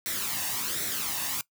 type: noise with flanger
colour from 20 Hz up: white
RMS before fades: -31 dBFS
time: 0.06-1.41 s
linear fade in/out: 0 ms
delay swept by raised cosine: 0.51 to 1.1 ms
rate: 1.3 Hz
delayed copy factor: +0.6
effects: noise-tail reverb RT60 0.1 s tail -20 dB re dry + high-pass 100 Hz 12 dB/octave